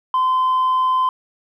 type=tone; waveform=sine; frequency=1029 Hz; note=C6; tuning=29 cents flat; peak=-12 dBFS; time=0.14-1.09 s; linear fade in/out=2 ms; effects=tanh soft clip ceiling -13 dBFS + 9-bit